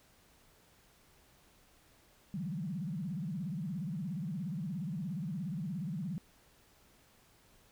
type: tone with vibrato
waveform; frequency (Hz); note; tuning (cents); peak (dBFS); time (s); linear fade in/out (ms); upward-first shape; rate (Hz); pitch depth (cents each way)
sine; 172.3; F3; -23; -35; 2.34-6.18; 0; sine; 17; 300
effects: pink hiss -65 dBFS RMS until 7.71 s